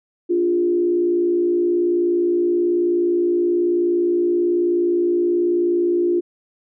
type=tone with frequency modulation; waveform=sine; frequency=349.2 Hz; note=F4; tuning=in tune; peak=-15 dBFS; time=0.29-6.21 s; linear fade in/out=20 ms; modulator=58.9 Hz; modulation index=0.51; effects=none